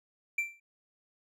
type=tone with exponential decay; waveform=triangle; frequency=2349 Hz; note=D7; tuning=in tune; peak=-23 dBFS; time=0.38-0.6 s; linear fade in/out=5 ms; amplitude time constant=47 ms; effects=none